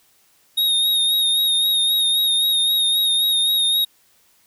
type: tone with vibrato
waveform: square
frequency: 3729 Hz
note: A#7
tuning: in tune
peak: -16 dBFS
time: 0.57-3.85 s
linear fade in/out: 10 ms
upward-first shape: sine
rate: 3.8 Hz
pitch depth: 35 cents each way
effects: white hiss -58 dBFS RMS until 4.46 s